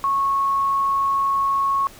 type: tone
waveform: sine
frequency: 1100 Hz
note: C#6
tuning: 14 cents flat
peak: -17 dBFS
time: 0.04-1.87 s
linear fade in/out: 0 ms
effects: pink hiss -44 dBFS RMS until 1.99 s